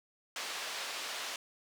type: band-pass noise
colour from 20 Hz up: white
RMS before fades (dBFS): -40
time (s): 0.36-1.36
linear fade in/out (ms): 2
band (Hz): 510 to 4700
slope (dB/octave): 12
effects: none